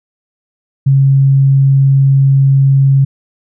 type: tone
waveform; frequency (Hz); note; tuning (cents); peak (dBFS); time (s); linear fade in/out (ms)
sine; 136.5; C#3; -26; -5; 0.86-3.05; 10
effects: none